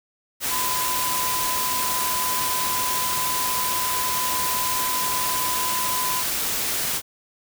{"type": "tone in noise", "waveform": "sine", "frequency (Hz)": 1007, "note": "B5", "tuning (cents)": 33, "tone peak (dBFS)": -26, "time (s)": [0.49, 6.24], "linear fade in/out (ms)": 50, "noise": "white", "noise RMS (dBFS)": -25, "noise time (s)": [0.4, 7.02], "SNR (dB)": -4, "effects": []}